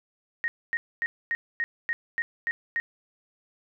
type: tone bursts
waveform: sine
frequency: 1864.7 Hz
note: A#6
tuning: in tune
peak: -24 dBFS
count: 9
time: 0.44-2.8 s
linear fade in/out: 0 ms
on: 40 ms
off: 250 ms
effects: none